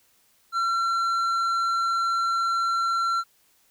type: tone with tanh clipping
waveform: sine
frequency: 1359 Hz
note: F6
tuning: 48 cents flat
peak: -23 dBFS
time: 0.52-3.24 s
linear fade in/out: 50 ms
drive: 8 dB
effects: white hiss -63 dBFS RMS until 3.7 s